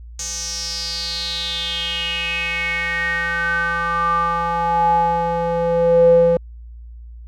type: tone with band-pass filter sweep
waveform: square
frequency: 169.6 Hz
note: E3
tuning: 50 cents sharp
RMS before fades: -19 dBFS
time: 0.19-6.37 s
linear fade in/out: 2 ms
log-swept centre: 6500 to 450 Hz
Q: 6.8
effects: added 58 Hz sine -34 dBFS peak until 7.27 s